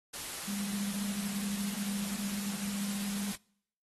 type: tone in noise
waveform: sine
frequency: 201 Hz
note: G3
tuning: 44 cents sharp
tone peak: -34 dBFS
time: 0.47-3.32 s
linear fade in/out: 10 ms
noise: white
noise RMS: -40 dBFS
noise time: 0.13-3.36 s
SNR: +3 dB
effects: noise-tail reverb RT60 0.7 s tail -26 dB re dry + AAC 32 kbps